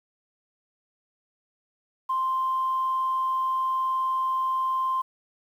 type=tone; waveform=sine; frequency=1046.5 Hz; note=C6; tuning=in tune; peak=-22 dBFS; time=2.09-5.02 s; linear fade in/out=10 ms; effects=tanh soft clip ceiling -18 dBFS + 9-bit